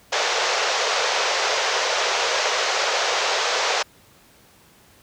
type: band-pass noise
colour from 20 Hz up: pink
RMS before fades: -22 dBFS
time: 0.12-3.83 s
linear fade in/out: 10 ms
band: 440 to 6600 Hz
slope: 48 dB/octave
effects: pink hiss -53 dBFS RMS until 5.02 s + high-pass 60 Hz 12 dB/octave